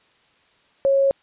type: tone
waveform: sine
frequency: 548 Hz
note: C#5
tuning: 20 cents flat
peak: -14 dBFS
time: 0.85-1.11 s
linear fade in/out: 0 ms
effects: white hiss -59 dBFS RMS until 1.22 s + resampled to 8000 Hz